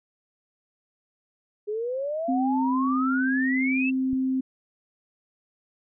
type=exponential sweep; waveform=sine; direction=up; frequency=409.2 to 2703 Hz; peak=-26 dBFS; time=1.67-3.91 s; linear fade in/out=20 ms
type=tone; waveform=sine; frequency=261.6 Hz; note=C4; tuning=in tune; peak=-22 dBFS; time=2.28-4.41 s; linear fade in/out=10 ms
type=click; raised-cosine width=5 ms; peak=-27 dBFS; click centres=4.131 s
effects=none